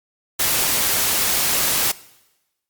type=noise; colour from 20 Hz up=white; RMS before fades=-19 dBFS; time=0.39-1.92 s; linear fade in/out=10 ms; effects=noise-tail reverb RT60 1.0 s tail -20 dB re dry + Opus 48 kbps